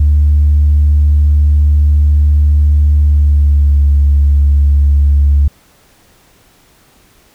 sine tone with pitch glide, 73.8 to 71.33 Hz, D2 to D2, +9 to -50 cents, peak -4 dBFS, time 0-5.48 s, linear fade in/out 5 ms, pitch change -59 cents, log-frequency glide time 3-3.82 s, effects tanh soft clip ceiling -2 dBFS + pink hiss -48 dBFS RMS until 7.34 s

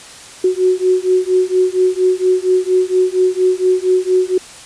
sine beating tone pair, 367.2 / 371.5 Hz, F#4 / F#4, -13 / +7 cents, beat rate 4.3 Hz, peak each -14 dBFS, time 0.44-4.38 s, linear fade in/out 5 ms, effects white hiss -36 dBFS RMS until 4.65 s + resampled to 22050 Hz

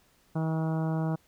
harmonic tone, 160 Hz, D#3, 49 cents sharp, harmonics 1 / 2 / 3 / 4 / 5 / 6 / 7 / 8 / 9, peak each -27 / -35 / -41 / -39 / -41 / -45 / -47 / -49 / -49 dBFS, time 0.35-1.16 s, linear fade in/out 10 ms, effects pink hiss -65 dBFS RMS until 1.27 s

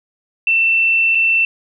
sine tone with dropouts, 2681 Hz, E7, 29 cents sharp, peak -11 dBFS, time 0.47-1.45 s, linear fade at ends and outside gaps 2 ms, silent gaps 1.15-1.153 s, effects none

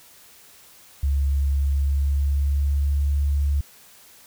sine tone with pitch glide, 69.6 to 71.23 Hz, C#2 to C#2, +8 to +48 cents, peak -18 dBFS, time 1.03-3.61 s, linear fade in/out 5 ms, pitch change +40 cents, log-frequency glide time 1.51-3.1 s, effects white hiss -50 dBFS RMS until 4.26 s

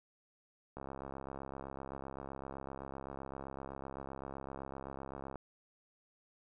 click train, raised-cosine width 1 ms, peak -30 dBFS, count 312, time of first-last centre 0.77-5.357 s, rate 67.8 Hz, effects none

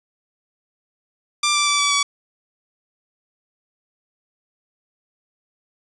10% pulse tone with pitch steps, 1184 / 1172.4 / 1161 / 1149.6 / 1138.4 Hz, D6 / D6 / D6 / D6 / C#6, +14 / -3 / -20 / -37 / +46 cents, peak -8 dBFS, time 1.43-2.03 s, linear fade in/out 5 ms, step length 120 ms, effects resampled to 24000 Hz

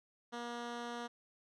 10% pulse tone with low-pass filter, 238.3 Hz, A#3, 38 cents sharp, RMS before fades -43 dBFS, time 0.32-1.08 s, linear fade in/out 20 ms, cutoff 5500 Hz, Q 0.76, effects none

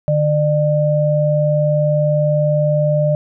sine tone pair together, 150 / 600 Hz, D3 / D5, +37 / +37 cents, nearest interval 2 octaves, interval 2400 cents, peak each -15 dBFS, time 0.08-3.15 s, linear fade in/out 0 ms, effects none

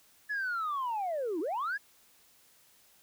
sine linear two-way sweep, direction down then up, 1726 to 297.1 to 1726 Hz, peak -29 dBFS, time 0.29-1.78 s, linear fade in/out 20 ms, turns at 1.4 s, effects tanh soft clip ceiling -28 dBFS + white hiss -63 dBFS RMS until 3.02 s

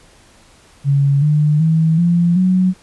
sine tone with pitch steps, 140 / 150.05 / 160.82 / 172.36 / 184.73 Hz, C#3 / D3 / E3 / F3 / F#3, +18 / +38 / -42 / -22 / -3 cents, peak -10 dBFS, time 0.84-2.74 s, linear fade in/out 50 ms, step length 380 ms, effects pink hiss -48 dBFS RMS until 2.82 s + resampled to 24000 Hz

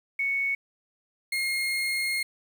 sine / 35% pulse tone pair in turn, 2217 / 2141 Hz, C#7 / C7, 0 / +39 cents, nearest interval minor second, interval 61 cents, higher first, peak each -24 dBFS, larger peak neither, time 0.19-0.55 / 1.32-2.23 s, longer second, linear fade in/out 5 ms, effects 9-bit

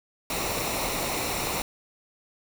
pink noise with comb filter, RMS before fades -29 dBFS, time 0.3-1.62 s, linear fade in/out 2 ms, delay 0.62 ms, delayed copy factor -0.55, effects none

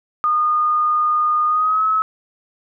sine tone with pitch glide, 1224 to 1288.6 Hz, D#6 to E6, -29 to -40 cents, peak -14 dBFS, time 0.24-2.02 s, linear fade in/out 0 ms, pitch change +89 cents, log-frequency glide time 1.47-1.83 s, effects none

